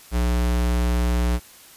square tone, 60 Hz, B1, 49 cents flat, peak -19 dBFS, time 0.11-1.4 s, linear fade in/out 50 ms, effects white hiss -47 dBFS RMS until 1.76 s + resampled to 32000 Hz

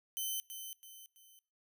5% pulse tone with echo, 3060 Hz, G7, 42 cents flat, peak -27 dBFS, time 0.17-0.4 s, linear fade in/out 0 ms, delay 330 ms, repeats 3, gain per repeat -8 dB, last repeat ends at 1.39 s, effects noise-tail reverb RT60 0.4 s tail -24 dB re dry

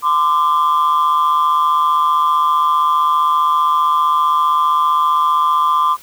sine tone pair together, 1029.7 / 1185 Hz, C6 / D6, -28 / +15 cents, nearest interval major second, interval 243 cents, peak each -12 dBFS, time 0.02-5.97 s, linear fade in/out 50 ms, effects tanh soft clip ceiling -8 dBFS + white hiss -42 dBFS RMS until 6.02 s

